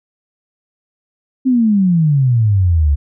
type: exponential sweep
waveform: sine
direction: down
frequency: 266.6 to 69 Hz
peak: -9 dBFS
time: 1.45-2.96 s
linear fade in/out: 20 ms
effects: none